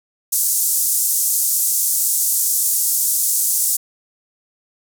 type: band-pass noise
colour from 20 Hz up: white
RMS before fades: -18 dBFS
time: 0.32-3.77 s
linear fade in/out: 10 ms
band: 6600 to 14000 Hz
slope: 24 dB/octave
effects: none